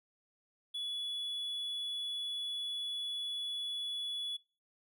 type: tone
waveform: triangle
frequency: 3409 Hz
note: G#7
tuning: 45 cents sharp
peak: -35 dBFS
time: 0.74-4.37 s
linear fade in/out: 10 ms
effects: noise-tail reverb RT60 0.4 s tail -25 dB re dry